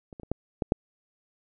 clicks, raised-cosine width 2 ms, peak -30 / -27 / -29 / -14 / -13 / -7 dBFS, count 6, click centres 0.128 / 0.198 / 0.233 / 0.316 / 0.622 / 0.721 s, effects none

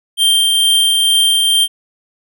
square tone with tremolo, 3165 Hz, G7, 16 cents sharp, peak -9 dBFS, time 0.17-1.68 s, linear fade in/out 50 ms, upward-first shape triangle, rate 2.2 Hz, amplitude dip 25%, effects none

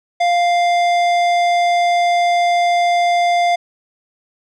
sine tone with tanh clipping, 698.5 Hz, F5, in tune, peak -14 dBFS, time 0.2-3.56 s, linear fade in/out 10 ms, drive 15 dB, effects none

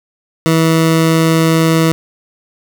20% pulse tone, 162.3 Hz, E3, 27 cents flat, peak -4 dBFS, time 0.46-1.92 s, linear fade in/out 0 ms, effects none

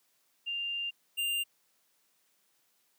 sine / square tone pair in turn, 2794 / 2794 Hz, F7 / F7, 0 / 0 cents, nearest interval unison, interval 0 cents, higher neither, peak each -32 / -30 dBFS, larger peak second, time 0.46-0.91 / 1.17-1.44 s, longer first, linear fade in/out 20 ms, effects white hiss -72 dBFS RMS until 2.98 s + high-pass 150 Hz 12 dB/octave

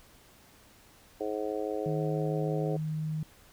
harmonic tone, 106.2 Hz, G#2, 39 cents sharp, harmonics 3 / 4 / 5 / 6 / 7, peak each -37 / -34 / -36 / -41 / -41 dBFS, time 1.2-2.77 s, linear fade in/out 10 ms
sine tone, 155.56 Hz, D#3, in tune, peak -30 dBFS, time 1.86-3.23 s, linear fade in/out 2 ms
effects pink hiss -58 dBFS RMS until 3.52 s

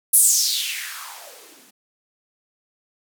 violet noise with band-pass filter sweep, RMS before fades -22 dBFS, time 0.13-1.71 s, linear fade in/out 10 ms, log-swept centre 11000 to 200 Hz, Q 4.4, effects none

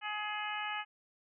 harmonic tone, 421 Hz, G#4, 24 cents sharp, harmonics 2 / 3 / 4 / 5 / 6 / 7, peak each -40 / -42 / -42 / -44 / -43 / -44 dBFS, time 0.01-0.85 s, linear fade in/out 50 ms, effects none

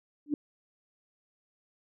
sine tone with exponential growth, 293.7 Hz, D4, in tune, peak -21 dBFS, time 0.26-0.34 s, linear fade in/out 2 ms, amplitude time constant 17 ms, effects none

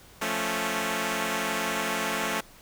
5% pulse chord, F augmented, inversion none, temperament equal, 174.61 / 220 / 277.2 Hz, F3 / A3 / C#4, 0 / 0 / 0 cents, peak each -22 / -18 / -21 dBFS, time 0.21-2.41 s, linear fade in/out 10 ms, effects pink hiss -52 dBFS RMS until 2.61 s

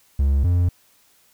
triangle tone pair in turn, 69.3 / 88.2 Hz, C#2 / F2, 0 / +18 cents, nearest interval major third, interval 418 cents, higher second, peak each -13 dBFS, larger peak neither, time 0.19-0.44 / 0.44-0.69 s, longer neither, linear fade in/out 5 ms, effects white hiss -58 dBFS RMS until 1.33 s

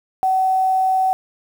sine tone, 756 Hz, F#5, 37 cents sharp, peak -14 dBFS, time 0.23-1.13 s, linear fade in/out 0 ms, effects 7-bit

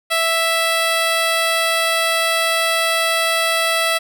10% pulse tone, 659.3 Hz, E5, in tune, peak -7 dBFS, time 0.1-3.99 s, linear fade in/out 20 ms, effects none

